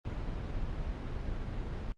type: noise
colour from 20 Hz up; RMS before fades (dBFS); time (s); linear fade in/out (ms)
brown; -36; 0.05-1.92; 0
effects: low-pass 4000 Hz 12 dB/octave + Opus 24 kbps